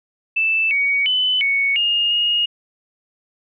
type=tone with pitch steps; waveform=sine; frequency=2643 / 2246 / 3015 / 2221 / 2839 / 2862 Hz; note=E7 / C#7 / F#7 / C#7 / F7 / F7; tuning=+4 / +22 / +32 / +3 / +28 / +42 cents; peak=-15 dBFS; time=0.36-2.46 s; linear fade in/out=10 ms; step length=350 ms; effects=none